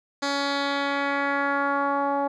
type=tone with low-pass filter sweep; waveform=10% pulse; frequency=281 Hz; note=C#4; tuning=24 cents sharp; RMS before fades=-25 dBFS; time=0.22-2.28 s; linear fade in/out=10 ms; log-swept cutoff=5600 to 790 Hz; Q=2; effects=none